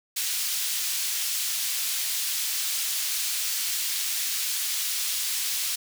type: high-pass noise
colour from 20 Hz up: pink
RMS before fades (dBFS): -28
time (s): 0.16-5.76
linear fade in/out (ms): 10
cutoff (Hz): 3600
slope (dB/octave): 12
effects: none